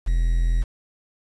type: tone with quantisation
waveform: triangle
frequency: 41.98 Hz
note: E1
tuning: 32 cents sharp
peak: -15 dBFS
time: 0.06-0.64 s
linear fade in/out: 20 ms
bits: 7
effects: resampled to 24000 Hz